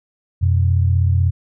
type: tone pair together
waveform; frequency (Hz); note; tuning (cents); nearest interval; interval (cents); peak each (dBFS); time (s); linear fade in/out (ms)
sine; 89.3 / 125.37; F2 / B2; +39 / +26; tritone; 587; -13 / -19; 0.41-1.31; 20
effects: none